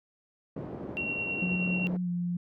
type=band-pass noise; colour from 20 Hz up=pink; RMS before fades=-39 dBFS; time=0.56-1.97 s; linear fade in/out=5 ms; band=160 to 490 Hz; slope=12 dB/octave
type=tone with tremolo; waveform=sine; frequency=2741 Hz; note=F7; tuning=33 cents flat; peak=-29 dBFS; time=0.97-1.87 s; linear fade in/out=0 ms; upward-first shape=sine; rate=9.4 Hz; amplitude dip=30%
type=tone with pitch glide; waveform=sine; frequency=180.4 to 175.47 Hz; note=F#3 to F3; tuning=-44 to +8 cents; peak=-28 dBFS; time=1.42-2.37 s; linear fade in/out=5 ms; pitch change=-48 cents; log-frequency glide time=2.02-2.09 s
effects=none